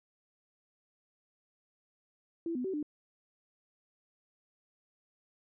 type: tone with pitch steps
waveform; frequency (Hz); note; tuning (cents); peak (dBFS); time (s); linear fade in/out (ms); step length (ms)
sine; 334.2 / 250.1 / 380.6 / 298.3; E4 / B3 / F#4 / D4; +24 / +22 / +49 / +27; -32; 2.46-2.828; 2; 92
effects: none